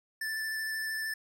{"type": "tone with vibrato", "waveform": "square", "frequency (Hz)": 1760, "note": "A6", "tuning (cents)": 0, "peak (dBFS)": -33, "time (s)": [0.21, 1.14], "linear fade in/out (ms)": 5, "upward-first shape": "square", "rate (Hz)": 13, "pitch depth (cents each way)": 11, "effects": []}